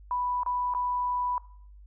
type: tone with dropouts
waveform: sine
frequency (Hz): 987.8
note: B5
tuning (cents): 0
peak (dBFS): -26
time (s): 0.11-1.38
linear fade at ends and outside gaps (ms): 1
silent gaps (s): 0.433-0.462 / 0.738-0.748
effects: noise-tail reverb RT60 0.6 s tail -20 dB re dry + added 50 Hz sine -47 dBFS peak until 1.86 s